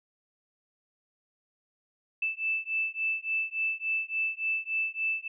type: beating tone pair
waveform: sine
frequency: 2637 / 2640.5 Hz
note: E7 / E7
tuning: 0 / +2 cents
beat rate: 3.5 Hz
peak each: -31 dBFS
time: 2.22-5.28 s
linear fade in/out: 5 ms
effects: none